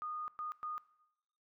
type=tone bursts at uneven times; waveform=sine; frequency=1229 Hz; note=D#6; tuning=22 cents flat; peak=-38 dBFS; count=3; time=0.02-0.28 / 0.39-0.52 / 0.63-0.78 s; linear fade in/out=0 ms; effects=noise-tail reverb RT60 0.8 s tail -18 dB re dry

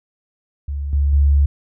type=tone with level steps; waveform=sine; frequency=71 Hz; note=C#2; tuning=42 cents sharp; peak=-21 / -13 / -10 dBFS; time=0.68-1.46 s; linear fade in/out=5 ms; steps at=0.93 / 1.13 s; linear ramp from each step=2 ms; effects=none

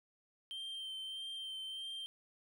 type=tone with vibrato; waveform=triangle; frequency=3136 Hz; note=G7; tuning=in tune; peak=-40 dBFS; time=0.51-2.06 s; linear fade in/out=0 ms; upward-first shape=sine; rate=1.6 Hz; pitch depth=18 cents each way; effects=none

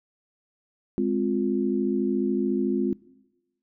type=chord; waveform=sine; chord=F minor; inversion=first; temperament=equal with one note detuned; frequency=207.7 / 261.6 / 352.1 Hz; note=Ab3 / C4 / F4; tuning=0 / 0 / +14 cents; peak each=-26 dBFS; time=0.98-2.93 s; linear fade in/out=0 ms; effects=noise-tail reverb RT60 1.0 s tail -21 dB re dry

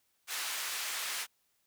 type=band-pass noise; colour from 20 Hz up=pink; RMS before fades=-37 dBFS; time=0.27-1.27 s; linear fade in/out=50 ms; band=1400 to 15000 Hz; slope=12 dB/octave; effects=white hiss -75 dBFS RMS until 1.66 s

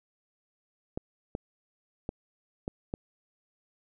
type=clicks; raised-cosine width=2 ms; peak=-19 dBFS; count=5; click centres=0.975 / 1.351 / 2.091 / 2.679 / 2.939 s; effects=none

